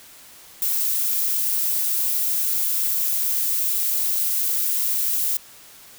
violet noise, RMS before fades -22 dBFS, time 0.62-5.37 s, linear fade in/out 2 ms, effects white hiss -46 dBFS RMS until 5.98 s

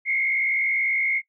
sine tone with frequency modulation, 2151 Hz, C7, 47 cents sharp, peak -20 dBFS, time 0.05-1.22 s, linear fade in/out 50 ms, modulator 59 Hz, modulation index 1.3, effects noise-tail reverb RT60 0.1 s tail -20 dB re dry

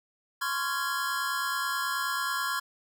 square chord, Db major seventh, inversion third, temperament just, 1039.4 / 1108.7 / 1385.9 / 1663.1 Hz, C6 / Db6 / F6 / Ab6, -12 / 0 / -14 / +2 cents, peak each -35 / -36 / -34 / -34 dBFS, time 0.41-2.6 s, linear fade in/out 10 ms, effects none

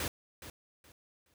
pink noise with echo, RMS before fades -35 dBFS, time 0-0.08 s, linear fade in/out 2 ms, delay 420 ms, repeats 3, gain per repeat -12 dB, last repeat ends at 1.34 s, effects none

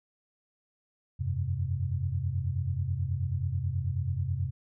sine chord, F suspended second, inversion none, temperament equal with one note detuned, 87.31 / 96.59 / 130.81 Hz, F2 / G2 / C3, 0 / -25 / 0 cents, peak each -32 dBFS, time 1.19-4.51 s, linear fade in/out 20 ms, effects none

